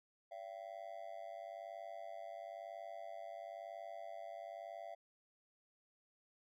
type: tone with amplitude modulation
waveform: triangle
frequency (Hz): 675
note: E5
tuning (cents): +41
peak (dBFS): -40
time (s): 0.31-4.95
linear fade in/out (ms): 10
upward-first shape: sine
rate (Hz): 101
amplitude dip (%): 100
effects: none